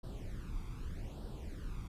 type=noise with flanger; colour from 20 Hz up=brown; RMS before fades=-42 dBFS; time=0.03-1.88 s; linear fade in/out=10 ms; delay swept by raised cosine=0.22 to 0.87 ms; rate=0.82 Hz; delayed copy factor=+0.75; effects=resampled to 32000 Hz